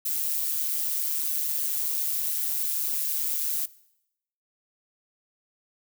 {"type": "noise with amplitude modulation", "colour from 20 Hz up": "violet", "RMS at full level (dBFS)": -25, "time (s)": [0.05, 3.66], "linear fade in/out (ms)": 10, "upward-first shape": "sine", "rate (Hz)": 150, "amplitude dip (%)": 60, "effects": ["noise-tail reverb RT60 0.8 s tail -20 dB re dry"]}